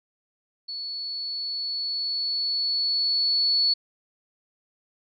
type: tone with level ramp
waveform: sine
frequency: 4419 Hz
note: C#8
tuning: 6 cents flat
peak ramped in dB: -31 to -18 dBFS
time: 0.68-3.74 s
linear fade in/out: 10 ms
effects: none